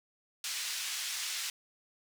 white band-pass noise, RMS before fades -37 dBFS, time 0.44-1.5 s, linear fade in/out 2 ms, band 1900 to 6600 Hz, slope 12 dB/octave, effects none

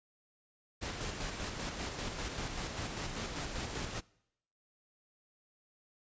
pink noise with tremolo, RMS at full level -38 dBFS, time 0.81-4.01 s, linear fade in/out 20 ms, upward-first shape square, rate 5.1 Hz, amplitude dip 35%, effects noise-tail reverb RT60 0.8 s tail -24 dB re dry + resampled to 16000 Hz

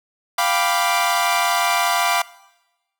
sawtooth chord, G dominant seventh, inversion third, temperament equal, 698.5 / 784 / 987.8 / 1174.7 Hz, F5 / G5 / B5 / D6, 0 / 0 / 0 / 0 cents, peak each -17 / -21 / -19 / -19 dBFS, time 0.38-2.22 s, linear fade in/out 5 ms, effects noise-tail reverb RT60 1.0 s tail -20 dB re dry

